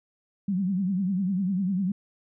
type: tone with vibrato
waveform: sine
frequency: 189.3 Hz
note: F#3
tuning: 40 cents sharp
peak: -23 dBFS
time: 0.48-1.92 s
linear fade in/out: 5 ms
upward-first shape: triangle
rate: 10 Hz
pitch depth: 150 cents each way
effects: none